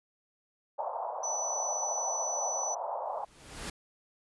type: band-pass noise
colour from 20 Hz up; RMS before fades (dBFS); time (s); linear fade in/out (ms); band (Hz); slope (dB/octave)
pink; -36; 0.78-3.25; 10; 580 to 1000; 48
type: tone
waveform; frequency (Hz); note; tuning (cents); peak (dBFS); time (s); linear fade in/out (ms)
sine; 5970; F#8; +15; -32; 1.23-2.75; 10
type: noise with exponential growth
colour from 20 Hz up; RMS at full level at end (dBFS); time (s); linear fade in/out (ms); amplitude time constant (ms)
pink; -36; 3.05-3.7; 5; 140
effects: resampled to 24000 Hz